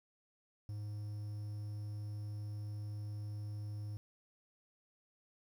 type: tone with quantisation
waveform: triangle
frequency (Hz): 104.6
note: G#2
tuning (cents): +13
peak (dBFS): -38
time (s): 0.69-3.97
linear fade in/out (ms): 0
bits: 11
effects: none